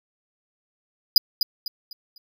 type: tone with echo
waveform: square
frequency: 4919 Hz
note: D#8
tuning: 21 cents flat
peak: -9 dBFS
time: 1.16-1.18 s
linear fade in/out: 2 ms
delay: 250 ms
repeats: 4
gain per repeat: -9 dB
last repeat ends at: 2.18 s
effects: none